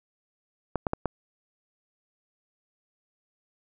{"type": "clicks", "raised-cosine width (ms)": 1, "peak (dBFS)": -12, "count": 4, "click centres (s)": [0.757, 0.868, 0.934, 1.057], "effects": []}